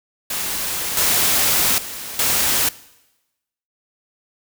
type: noise with level steps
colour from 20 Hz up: white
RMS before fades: -24 / -17 / -31 / -18 dBFS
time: 0.3-2.69 s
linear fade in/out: 5 ms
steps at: 0.97 / 1.78 / 2.19 s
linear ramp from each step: 2 ms
effects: noise-tail reverb RT60 1.0 s tail -20 dB re dry